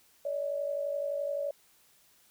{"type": "tone pair together", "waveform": "sine", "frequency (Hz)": [570.6, 622.3], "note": ["C#5", "D#5"], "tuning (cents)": [50, 0], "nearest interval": "major second", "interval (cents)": 150, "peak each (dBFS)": [-31, -37], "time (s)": [0.25, 1.51], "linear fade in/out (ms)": 5, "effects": ["white hiss -64 dBFS RMS until 2.3 s"]}